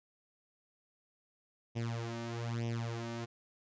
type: tone with flanger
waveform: sawtooth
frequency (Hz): 116.54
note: A#2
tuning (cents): 0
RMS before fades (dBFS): -38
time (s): 1.75-3.26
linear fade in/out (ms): 20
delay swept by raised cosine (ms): 0.34 to 3.34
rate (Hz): 1.1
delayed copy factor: +0.85
effects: resampled to 16000 Hz